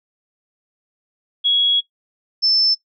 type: tone pair in turn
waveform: sine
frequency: 3332 / 5289 Hz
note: G#7 / E8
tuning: +5 / +5 cents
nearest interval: minor sixth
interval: 800 cents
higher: second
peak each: -13 dBFS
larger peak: neither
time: 1.44-1.81 / 2.42-2.75 s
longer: first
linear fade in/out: 20 ms
effects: noise-tail reverb RT60 0.1 s tail -17 dB re dry